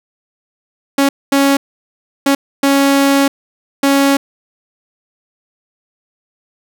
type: tone bursts at uneven times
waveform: sawtooth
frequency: 277.2 Hz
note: C#4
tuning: in tune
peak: -5 dBFS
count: 5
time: 0.98-1.09 / 1.32-1.57 / 2.26-2.35 / 2.63-3.28 / 3.83-4.17 s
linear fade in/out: 5 ms
effects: none